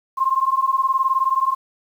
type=beating tone pair; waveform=sine; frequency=1053 / 1072 Hz; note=C6 / C6; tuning=+11 / +42 cents; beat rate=19 Hz; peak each=-19 dBFS; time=0.17-1.55 s; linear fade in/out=20 ms; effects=8-bit